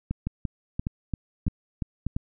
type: two click trains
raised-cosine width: 5 ms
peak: -15 / -15 dBFS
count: 4 / 7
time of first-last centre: 0.27-2.066 / 0.11-2.165 s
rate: 1.67 / 2.92 Hz
effects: none